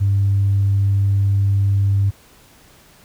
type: tone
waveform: sine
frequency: 99.2 Hz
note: G2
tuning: 21 cents sharp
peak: -12 dBFS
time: 0-2.11 s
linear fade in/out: 20 ms
effects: tanh soft clip ceiling -9 dBFS + pink hiss -49 dBFS RMS until 3.04 s